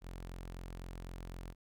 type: tone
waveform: sawtooth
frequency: 43.91 Hz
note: F1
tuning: 10 cents sharp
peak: -40 dBFS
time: 0.01-1.55 s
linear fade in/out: 50 ms
effects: none